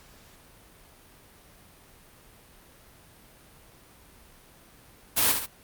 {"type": "noise with echo", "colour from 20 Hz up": "white", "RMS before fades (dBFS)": -22, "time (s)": [5.16, 5.33], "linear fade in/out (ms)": 20, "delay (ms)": 68, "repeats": 2, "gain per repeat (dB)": -6, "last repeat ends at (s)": 5.466, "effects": ["pink hiss -54 dBFS RMS until 5.63 s", "Opus 48 kbps"]}